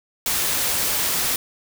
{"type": "noise", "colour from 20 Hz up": "white", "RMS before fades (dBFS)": -22, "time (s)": [0.26, 1.36], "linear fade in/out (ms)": 2, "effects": []}